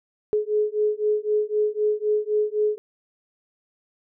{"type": "beating tone pair", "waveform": "sine", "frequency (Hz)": [421.4, 425.3], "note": ["G#4", "G#4"], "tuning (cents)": [25, 41], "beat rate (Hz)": 3.9, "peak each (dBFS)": -23, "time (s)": [0.33, 2.78], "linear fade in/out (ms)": 0, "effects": []}